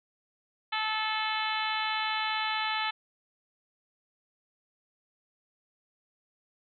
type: harmonic tone with a mistuned harmonic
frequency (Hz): 435.2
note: A4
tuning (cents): -19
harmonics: 2 / 3 / 4 / 5 / 6 / 7 / 8 / 9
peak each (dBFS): -33 / -35 / -36 / -37 / -38 / -38 / -39 / -40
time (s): 0.72-2.91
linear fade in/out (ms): 10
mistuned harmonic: 9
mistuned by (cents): +37
effects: none